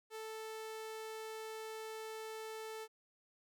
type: tone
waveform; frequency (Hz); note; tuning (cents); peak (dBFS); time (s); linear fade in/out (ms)
sawtooth; 440; A4; 0; -40; 0.1-2.88; 50
effects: none

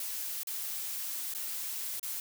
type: noise with dropouts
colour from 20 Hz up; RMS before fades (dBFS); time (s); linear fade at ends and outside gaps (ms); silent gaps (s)
blue; -37; 0-2.2; 2; 0.433-0.471 / 1.339-1.348 / 1.996-2.029
effects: none

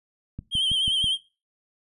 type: click train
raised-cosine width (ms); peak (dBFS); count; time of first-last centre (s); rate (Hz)
5; -21; 5; 0.39-1.043; 6.13
type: tone with vibrato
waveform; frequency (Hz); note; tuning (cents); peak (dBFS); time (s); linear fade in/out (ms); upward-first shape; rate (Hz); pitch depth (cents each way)
triangle; 3141; G7; +3; -19; 0.51-1.18; 50; sine; 9.9; 62
effects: noise-tail reverb RT60 0.3 s tail -20 dB re dry + resampled to 32000 Hz

